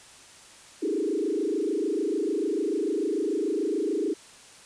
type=tone with frequency modulation; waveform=sine; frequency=363.7 Hz; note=F#4; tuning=30 cents flat; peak=-24 dBFS; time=0.82-4.14 s; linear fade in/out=10 ms; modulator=26.8 Hz; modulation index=2.7; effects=white hiss -50 dBFS RMS until 4.65 s + resampled to 22050 Hz